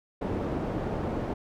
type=low-pass noise; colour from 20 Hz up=white; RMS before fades=-31 dBFS; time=0.21-1.34 s; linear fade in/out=10 ms; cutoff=460 Hz; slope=12 dB/octave; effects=none